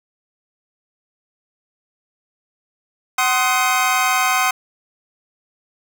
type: chord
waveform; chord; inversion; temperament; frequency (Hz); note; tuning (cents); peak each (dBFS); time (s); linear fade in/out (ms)
25% pulse; C diminished; second; just; 753.5 / 1046.5 / 1255.8; Gb5 / C6 / Eb6; +31 / 0 / +16; -16; 3.18-4.51; 5
effects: none